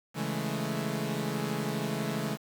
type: chord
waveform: sawtooth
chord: A major seventh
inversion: first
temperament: equal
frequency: 138.59 / 164.81 / 207.7 / 220 Hz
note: C#3 / E3 / G#3 / A3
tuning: 0 / 0 / 0 / 0 cents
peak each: -32 dBFS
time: 0.14-2.38 s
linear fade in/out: 50 ms
effects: 8-bit